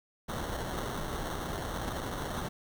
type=noise with sample-and-hold; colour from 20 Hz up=pink; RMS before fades=-36 dBFS; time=0.28-2.49 s; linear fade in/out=10 ms; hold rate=2450 Hz; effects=none